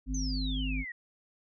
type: harmonic tone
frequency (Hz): 51.91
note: G#1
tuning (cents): 0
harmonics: 1 / 3 / 5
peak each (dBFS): -31 / -42 / -35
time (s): 0.06-0.85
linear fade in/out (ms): 50
type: exponential sweep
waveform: sine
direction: down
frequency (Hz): 6380 to 1864.7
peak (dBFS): -37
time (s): 0.14-0.92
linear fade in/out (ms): 5
effects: none